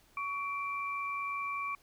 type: tone pair together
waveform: sine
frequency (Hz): 1126.3 / 2349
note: C#6 / D7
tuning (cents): +27 / 0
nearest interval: octave + minor second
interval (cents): 1273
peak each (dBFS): -35 / -38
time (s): 0.17-1.75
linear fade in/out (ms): 2
effects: pink hiss -65 dBFS RMS until 1.82 s